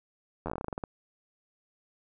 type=slowing click train; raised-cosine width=1 ms; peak=-20 dBFS; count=14; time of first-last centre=0.46-0.838 s; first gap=11 ms; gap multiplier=1.15; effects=none